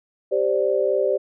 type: chord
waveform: sine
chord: G suspended fourth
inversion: none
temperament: equal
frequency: 392 / 523.3 / 587.3 Hz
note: G4 / C5 / D5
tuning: 0 / 0 / 0 cents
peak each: -22 dBFS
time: 0.31-1.18 s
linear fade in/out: 20 ms
effects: none